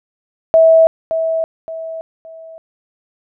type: tone with echo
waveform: sine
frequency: 650 Hz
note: E5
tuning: 24 cents flat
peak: -5 dBFS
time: 0.54-0.87 s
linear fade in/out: 0 ms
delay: 570 ms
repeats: 3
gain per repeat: -9 dB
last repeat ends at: 2.58 s
effects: none